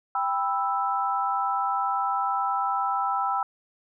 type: chord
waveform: sine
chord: E minor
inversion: first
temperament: just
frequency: 791.1 / 988.9 / 1318.5 Hz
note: G5 / B5 / E6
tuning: +16 / +2 / 0 cents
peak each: -27 / -29 / -27 dBFS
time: 0.15-3.43 s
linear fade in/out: 2 ms
effects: none